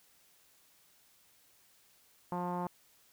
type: tone with low-pass filter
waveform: sawtooth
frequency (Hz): 177.3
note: F3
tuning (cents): +26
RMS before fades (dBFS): -36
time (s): 2.32-2.67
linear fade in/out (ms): 2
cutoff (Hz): 950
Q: 5.4
effects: white hiss -66 dBFS RMS until 3.12 s